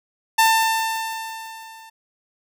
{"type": "tone with level ramp", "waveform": "sawtooth", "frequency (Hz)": 894, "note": "A5", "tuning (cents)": 27, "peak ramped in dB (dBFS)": [-8, -38], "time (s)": [0.38, 1.9], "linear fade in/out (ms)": 10, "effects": []}